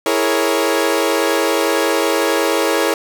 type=chord; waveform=sawtooth; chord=A# half-diminished seventh; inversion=second; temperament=equal; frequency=329.6 / 415.3 / 466.2 / 554.4 Hz; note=E4 / G#4 / A#4 / C#5; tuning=0 / 0 / 0 / 0 cents; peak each=-16 dBFS; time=0.06-2.94 s; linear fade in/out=2 ms; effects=none